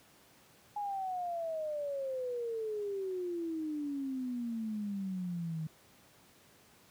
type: exponential sweep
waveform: sine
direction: down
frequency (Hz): 836 to 155.56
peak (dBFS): -34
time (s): 0.76-5.67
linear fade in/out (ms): 5
effects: pink hiss -62 dBFS RMS until 6.9 s + high-pass 100 Hz 12 dB/octave